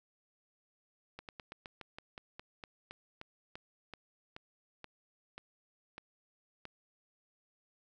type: slowing click train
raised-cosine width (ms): 0.3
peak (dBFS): -29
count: 19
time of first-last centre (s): 1.19-6.653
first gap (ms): 98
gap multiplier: 1.12
effects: none